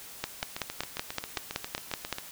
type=two click trains; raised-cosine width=0.2 ms; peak=-17 / -12 dBFS; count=14 / 11; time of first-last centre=0.43-2.184 / 0.24-2.127 s; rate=7.41 / 5.3 Hz; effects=white hiss -46 dBFS RMS until 2.31 s